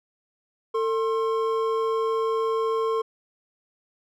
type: tone pair together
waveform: triangle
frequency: 448.4 / 1066.5 Hz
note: A4 / C6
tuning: +33 / +33 cents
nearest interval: octave + minor third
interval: 1500 cents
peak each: -21 / -26 dBFS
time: 0.74-3.02 s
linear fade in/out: 10 ms
effects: none